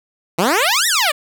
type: exponential two-way sweep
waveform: 10% pulse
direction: up then down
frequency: 156.7 to 1975.5 to 557 Hz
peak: -5 dBFS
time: 0.38-1.12 s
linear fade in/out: 10 ms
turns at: 0.87 s
effects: none